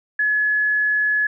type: tone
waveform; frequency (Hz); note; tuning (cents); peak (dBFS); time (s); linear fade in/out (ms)
sine; 1701; G#6; +41; -16; 0.19-1.27; 5
effects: none